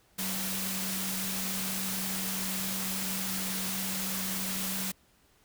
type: tone in noise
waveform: sine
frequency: 190 Hz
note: F#3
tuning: 46 cents sharp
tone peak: -37 dBFS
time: 0.18-4.92 s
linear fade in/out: 10 ms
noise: white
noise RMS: -34 dBFS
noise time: 0.18-4.92 s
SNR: -6 dB
effects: pink hiss -65 dBFS RMS until 5.44 s